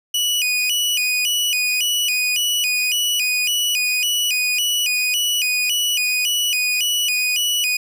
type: tone with vibrato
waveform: sawtooth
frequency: 2700 Hz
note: E7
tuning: 41 cents sharp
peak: -14 dBFS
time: 0.14-7.77 s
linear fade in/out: 5 ms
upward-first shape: square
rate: 1.8 Hz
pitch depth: 150 cents each way
effects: none